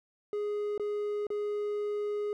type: tone with dropouts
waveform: triangle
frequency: 415.3 Hz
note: G#4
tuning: in tune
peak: -28 dBFS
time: 0.33-2.33 s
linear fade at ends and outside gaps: 1 ms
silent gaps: 0.778-0.797 / 1.268-1.303 s
effects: none